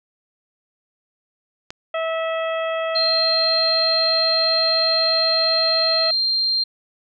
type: click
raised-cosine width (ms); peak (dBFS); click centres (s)
0.2; -15; 1.705
type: harmonic tone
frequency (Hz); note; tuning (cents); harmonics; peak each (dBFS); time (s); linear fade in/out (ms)
650; E5; -24; 1 / 2 / 3 / 4 / 5; -22 / -28 / -32 / -34 / -36; 1.94-6.11; 5
type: tone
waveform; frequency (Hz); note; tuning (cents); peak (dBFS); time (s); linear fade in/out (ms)
sine; 4179; C8; -3; -17; 2.95-6.64; 10
effects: none